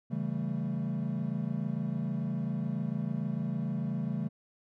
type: chord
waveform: triangle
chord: A dominant seventh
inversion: first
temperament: equal with one note detuned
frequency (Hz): 138.59 / 164.81 / 196 / 222.9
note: C#3 / E3 / G3 / A3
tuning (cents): 0 / 0 / 0 / +23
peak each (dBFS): -34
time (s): 0.1-4.29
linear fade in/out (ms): 20
effects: none